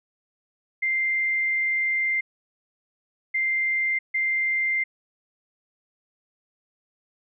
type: tone bursts at uneven times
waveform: sine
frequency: 2093 Hz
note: C7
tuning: in tune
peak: -21 dBFS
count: 3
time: 0.82-2.21 / 3.34-3.99 / 4.14-4.84 s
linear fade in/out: 10 ms
effects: none